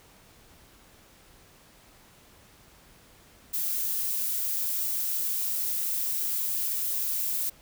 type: noise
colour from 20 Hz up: violet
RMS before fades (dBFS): -29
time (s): 3.53-7.5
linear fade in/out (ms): 10
effects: pink hiss -56 dBFS RMS until 7.61 s